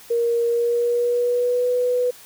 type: tone with pitch glide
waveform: sine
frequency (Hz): 469.4 to 494.4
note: A#4 to B4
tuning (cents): +12 to +2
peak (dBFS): -17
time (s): 0.1-2.11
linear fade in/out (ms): 10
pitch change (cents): +90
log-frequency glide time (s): 0.46-1.69
effects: white hiss -45 dBFS RMS until 2.25 s